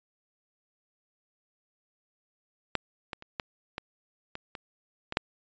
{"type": "clicks", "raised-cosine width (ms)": 0.3, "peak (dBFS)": [-9, -19, -29, -15, -18, -21, -23, -18, -7], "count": 9, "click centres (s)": [2.753, 3.132, 3.224, 3.398, 3.781, 4.354, 4.552, 5.124, 5.171], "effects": ["resampled to 16000 Hz"]}